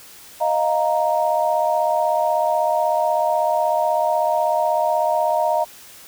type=chord; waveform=sine; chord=Eb suspended second; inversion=none; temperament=equal; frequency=622.3 / 698.5 / 932.3 Hz; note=Eb5 / F5 / Bb5; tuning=0 / 0 / 0 cents; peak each=-20 / -21 / -21 dBFS; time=0.4-5.65 s; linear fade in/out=20 ms; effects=white hiss -43 dBFS RMS until 6.07 s